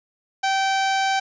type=tone; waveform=sawtooth; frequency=775 Hz; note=G5; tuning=20 cents flat; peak=-15 dBFS; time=0.43-1.2 s; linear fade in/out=10 ms; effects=resampled to 16000 Hz + 8-bit